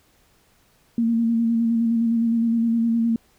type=tone with vibrato; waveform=sine; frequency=230.2 Hz; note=A#3; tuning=22 cents flat; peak=-17 dBFS; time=0.98-3.16 s; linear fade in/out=2 ms; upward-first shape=square; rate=9.7 Hz; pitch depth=22 cents each way; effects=pink hiss -60 dBFS RMS until 3.38 s